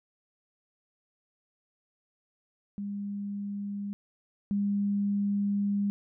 sine tone pair in turn, 202 / 202 Hz, G#3 / G#3, -48 / -48 cents, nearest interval unison, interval 0 cents, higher neither, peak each -32 / -25 dBFS, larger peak second, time 2.78-3.93 / 4.51-5.9 s, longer second, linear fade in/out 0 ms, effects none

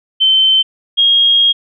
sine tone pair in turn, 3086 / 3261 Hz, G7 / G#7, -28 / -32 cents, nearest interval minor second, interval 96 cents, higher second, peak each -7 dBFS, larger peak neither, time 0.2-0.63 / 0.97-1.53 s, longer second, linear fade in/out 20 ms, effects none

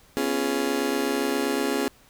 35% pulse chord, C# dominant seventh, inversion third, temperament just, 249.5 / 277.2 / 346.5 / 415.8 Hz, B3 / C#4 / E#4 / G#4, +18 / 0 / -14 / +2 cents, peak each -29 / -26 / -29 / -26 dBFS, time 0.17-1.88 s, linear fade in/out 0 ms, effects pink hiss -56 dBFS RMS until 2.09 s

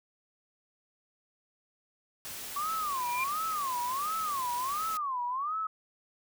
white noise, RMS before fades -41 dBFS, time 2.25-4.97 s, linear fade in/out 0 ms
sine tone with vibrato, 1123 Hz, C#6, 22 cents sharp, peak -30 dBFS, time 2.56-5.67 s, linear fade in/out 5 ms, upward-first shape sine, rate 1.4 Hz, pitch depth 260 cents each way
sine tone with exponential growth, 2388 Hz, D7, 28 cents sharp, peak -28 dBFS, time 2.87-3.24 s, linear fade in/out 5 ms, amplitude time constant 79 ms
effects none

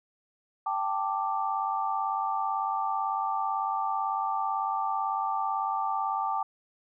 sine chord, G suspended second, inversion none, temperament just, 784 / 882 / 1176 Hz, G5 / A5 / D6, 0 / +4 / +2 cents, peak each -31 dBFS, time 0.66-6.43 s, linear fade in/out 5 ms, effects none

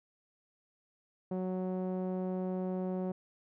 sawtooth tone with low-pass filter, 185 Hz, F#3, in tune, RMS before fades -35 dBFS, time 1.31-3.12 s, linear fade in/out 5 ms, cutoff 600 Hz, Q 1.3, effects none

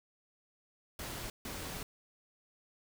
pink noise bursts at uneven times, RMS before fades -42 dBFS, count 2, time 0.99-1.3 / 1.45-1.83 s, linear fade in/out 2 ms, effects none

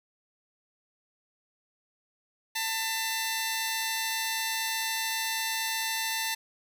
10% pulse tone pair together, 893 / 2013 Hz, A5 / B6, +25 / +33 cents, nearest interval octave + major second, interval 1408 cents, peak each -22 / -24 dBFS, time 2.55-6.35 s, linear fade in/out 10 ms, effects none

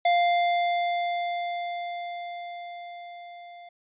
square tone with level ramp, 698 Hz, F5, 1 cent flat, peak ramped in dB -19 to -44 dBFS, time 0.05-3.69 s, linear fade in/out 5 ms, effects resampled to 8000 Hz

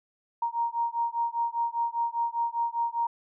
sine beating tone pair, 932.3 / 937.3 Hz, A#5 / A#5, 0 / +9 cents, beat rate 5 Hz, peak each -29 dBFS, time 0.42-3.07 s, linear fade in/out 5 ms, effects none

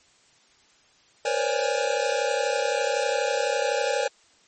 square tone cluster, 472.7 / 514 / 546 / 578 / 822 Hz, A#4 / C5 / C#5 / D5 / G#5, +24 / -31 / -26 / -28 / -18 cents, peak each -30 dBFS, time 1.25-4.08 s, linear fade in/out 5 ms, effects white hiss -59 dBFS RMS until 4.47 s + MP3 32 kbps

